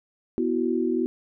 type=chord; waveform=sine; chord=B suspended fourth; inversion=none; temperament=equal with one note detuned; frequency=246.9 / 329.6 / 371.9 Hz; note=B3 / E4 / F#4; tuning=0 / 0 / +9 cents; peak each=-26 dBFS; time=0.38-1.06 s; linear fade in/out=0 ms; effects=none